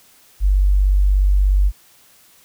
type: tone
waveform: sine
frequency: 48.4 Hz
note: G1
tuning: 21 cents flat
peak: -11 dBFS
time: 0.4-1.72 s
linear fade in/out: 50 ms
effects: white hiss -51 dBFS RMS until 2.44 s